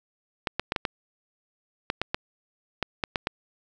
clicks, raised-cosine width 0.3 ms, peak -9 dBFS, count 12, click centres 0.472 / 0.596 / 0.721 / 0.762 / 0.852 / 1.901 / 2.016 / 2.145 / 2.827 / 3.038 / 3.158 / 3.271 s, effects none

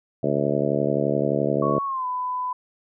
harmonic tone, 71.6 Hz, D2, 43 cents flat, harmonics 2 / 3 / 4 / 5 / 6 / 7 / 8 / 9, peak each -28 / -28 / -28 / -28 / -28 / -28 / -28 / -28 dBFS, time 0.23-1.79 s, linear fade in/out 5 ms
sine tone with pitch glide, 1111 to 1001.3 Hz, C#6 to B5, +4 to +24 cents, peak -24 dBFS, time 1.62-2.53 s, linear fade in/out 5 ms, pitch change -180 cents, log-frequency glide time 1.85-2.06 s
effects none

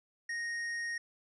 sine tone with hard clipping, 1864.7 Hz, A#6, in tune, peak -36 dBFS, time 0.29-0.98 s, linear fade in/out 5 ms, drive 8 dB, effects resampled to 24000 Hz

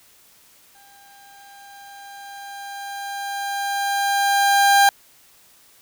30% pulse tone with exponential growth, 799 Hz, G5, 33 cents sharp, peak -8 dBFS, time 0.75-4.89 s, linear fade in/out 2 ms, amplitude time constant 900 ms, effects white hiss -53 dBFS RMS until 5.81 s

